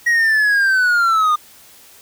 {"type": "linear sweep", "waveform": "triangle", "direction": "down", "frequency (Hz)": [1905, 1205], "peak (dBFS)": -10, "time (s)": [0.06, 1.36], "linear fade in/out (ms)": 10, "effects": ["white hiss -45 dBFS RMS until 2.01 s"]}